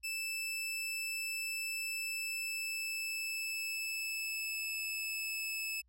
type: tone with pitch glide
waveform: sawtooth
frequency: 2637 to 2613 Hz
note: E7 to E7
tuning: 0 to -16 cents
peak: -33 dBFS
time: 0.03-5.82 s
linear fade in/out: 20 ms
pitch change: -16 cents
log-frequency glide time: 1.84-5.49 s
effects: added 60 Hz sine -67 dBFS peak until 5.88 s